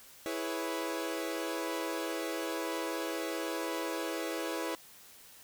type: chord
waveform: sawtooth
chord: C# minor seventh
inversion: first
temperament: equal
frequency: 329.6 / 415.3 / 493.9 / 554.4 Hz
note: E4 / G#4 / B4 / C#5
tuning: 0 / 0 / 0 / 0 cents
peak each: -33 / -38 / -36 / -37 dBFS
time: 0.26-4.75 s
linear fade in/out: 0 ms
effects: white hiss -55 dBFS RMS until 5.43 s